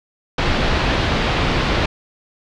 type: low-pass noise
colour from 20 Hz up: pink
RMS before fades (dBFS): -18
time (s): 0.38-1.86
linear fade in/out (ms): 5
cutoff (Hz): 4200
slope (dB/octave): 24
effects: none